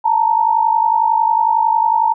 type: tone pair together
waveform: sine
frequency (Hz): 880 / 931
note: A5 / A#5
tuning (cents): 0 / -2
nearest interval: minor second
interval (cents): 98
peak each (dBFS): -14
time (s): 0.04-2.14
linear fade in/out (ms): 20
effects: none